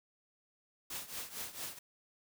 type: noise with tremolo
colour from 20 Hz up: white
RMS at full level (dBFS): -40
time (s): 0.9-1.79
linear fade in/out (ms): 5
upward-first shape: triangle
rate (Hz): 4.4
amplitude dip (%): 85
effects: none